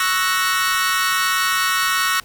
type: chord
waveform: sawtooth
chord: F# dominant seventh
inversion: second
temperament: equal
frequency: 1108.7 / 1318.5 / 1480 / 1864.7 Hz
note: C#6 / E6 / F#6 / A#6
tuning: 0 / 0 / 0 / 0 cents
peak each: -19 dBFS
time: 0-2.2 s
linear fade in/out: 2 ms
effects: pink hiss -47 dBFS RMS until 2.24 s